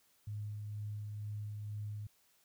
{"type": "tone with tremolo", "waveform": "sine", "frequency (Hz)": 104.8, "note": "G#2", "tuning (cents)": 16, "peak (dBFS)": -38, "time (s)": [0.27, 2.07], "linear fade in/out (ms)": 5, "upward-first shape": "sine", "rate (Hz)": 2.1, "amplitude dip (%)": 25, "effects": ["white hiss -71 dBFS RMS until 2.44 s"]}